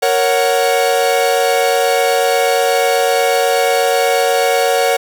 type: chord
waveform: 45% pulse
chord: F# major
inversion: first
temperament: equal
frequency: 466.2 / 554.4 / 740 Hz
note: A#4 / C#5 / F#5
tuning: 0 / 0 / 0 cents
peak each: -16 dBFS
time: 0.02-4.97 s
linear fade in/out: 10 ms
effects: none